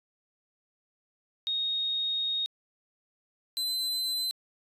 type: tone pair in turn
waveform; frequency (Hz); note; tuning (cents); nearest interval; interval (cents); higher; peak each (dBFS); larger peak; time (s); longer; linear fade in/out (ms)
sine / 40% pulse; 3729 / 4048; A#7 / B7; 0 / +42; minor second; 142; second; -27; neither; 1.47-2.46 / 3.57-4.31; first; 0
effects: resampled to 32000 Hz